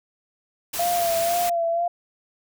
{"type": "noise", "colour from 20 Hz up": "white", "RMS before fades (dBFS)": -29, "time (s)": [0.73, 1.5], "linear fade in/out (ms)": 10}
{"type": "tone with vibrato", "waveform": "sine", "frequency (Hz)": 685, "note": "F5", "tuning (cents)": -34, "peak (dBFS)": -20, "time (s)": [0.79, 1.88], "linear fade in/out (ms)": 5, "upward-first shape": "sine", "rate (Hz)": 2, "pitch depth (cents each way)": 42}
{"effects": []}